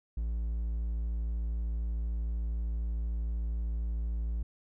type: tone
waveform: triangle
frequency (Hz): 56.5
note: A1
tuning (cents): +47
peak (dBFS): -28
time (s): 0.17-4.43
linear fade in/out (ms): 5
effects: none